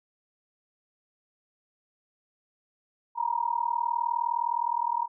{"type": "tone with amplitude modulation", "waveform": "sine", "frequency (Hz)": 947, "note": "A#5", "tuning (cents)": 27, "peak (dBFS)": -21, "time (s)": [3.15, 5.08], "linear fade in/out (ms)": 50, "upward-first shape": "sine", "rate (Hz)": 39.6, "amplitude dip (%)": 95, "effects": []}